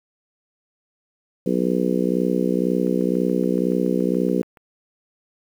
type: harmonic tone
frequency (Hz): 62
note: B1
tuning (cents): +7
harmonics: 3 / 4 / 5 / 6 / 7 / 8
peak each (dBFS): -23 / -24 / -25 / -26 / -26 / -27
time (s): 1.46-4.42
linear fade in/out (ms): 5
type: click train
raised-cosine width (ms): 0.5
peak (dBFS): -32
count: 13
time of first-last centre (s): 2.87-4.572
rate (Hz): 7.05
effects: 8-bit